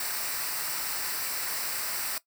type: noise with comb filter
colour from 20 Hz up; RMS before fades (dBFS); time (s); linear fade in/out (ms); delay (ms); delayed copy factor
white; -32; 0-2.18; 2; 0.3; -0.6
effects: noise-tail reverb RT60 0.1 s tail -18 dB re dry